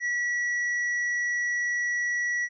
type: tone with tanh clipping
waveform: sine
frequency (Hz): 1937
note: B6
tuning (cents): -34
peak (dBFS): -26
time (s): 0-2.49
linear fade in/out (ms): 50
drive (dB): 6
effects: resampled to 16000 Hz